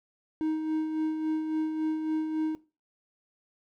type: tone with tremolo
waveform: triangle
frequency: 313.5 Hz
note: D#4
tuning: 13 cents sharp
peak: -23 dBFS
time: 0.41-2.55 s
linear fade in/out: 0 ms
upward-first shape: sine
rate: 3.6 Hz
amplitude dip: 45%
effects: noise-tail reverb RT60 0.3 s tail -19 dB re dry